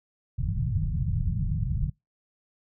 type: low-pass noise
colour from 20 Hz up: white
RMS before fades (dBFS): -27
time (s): 0.38-1.9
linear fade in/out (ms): 5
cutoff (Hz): 160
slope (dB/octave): 48
effects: noise-tail reverb RT60 0.2 s tail -26 dB re dry